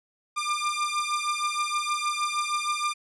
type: beating tone pair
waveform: sawtooth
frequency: 1194 / 1200.4 Hz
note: D6 / D6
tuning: +28 / +38 cents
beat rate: 6.4 Hz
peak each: -25 dBFS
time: 0.36-2.94 s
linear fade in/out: 20 ms
effects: resampled to 24000 Hz